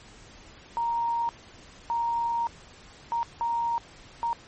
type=tone bursts at uneven times; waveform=sine; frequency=934 Hz; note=A#5; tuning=3 cents sharp; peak=-24 dBFS; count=5; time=0.77-1.29 / 1.9-2.47 / 3.12-3.23 / 3.41-3.78 / 4.23-4.33 s; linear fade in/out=0 ms; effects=pink hiss -50 dBFS RMS until 4.47 s + MP3 32 kbps